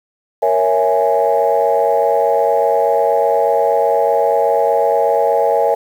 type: chord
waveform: sine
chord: A# half-diminished seventh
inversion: none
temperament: equal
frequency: 466.2 / 554.4 / 659.3 / 830.6 Hz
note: A#4 / C#5 / E5 / G#5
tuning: 0 / 0 / 0 / 0 cents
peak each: -16 dBFS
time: 0.42-5.75 s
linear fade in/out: 10 ms
effects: tanh soft clip ceiling -3 dBFS + 7-bit